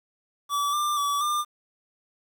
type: tone with pitch steps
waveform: square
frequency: 1151 / 1189 / 1147 / 1198 Hz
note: D6 / D6 / D6 / D6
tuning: -35 / +21 / -41 / +34 cents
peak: -24 dBFS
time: 0.49-1.45 s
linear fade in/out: 50 ms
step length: 240 ms
effects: 9-bit